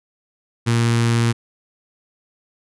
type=tone with notch filter; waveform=sawtooth; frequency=116.7 Hz; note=A#2; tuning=2 cents sharp; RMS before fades=-17 dBFS; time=0.66-1.33 s; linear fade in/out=20 ms; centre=630 Hz; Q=1.1; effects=resampled to 24000 Hz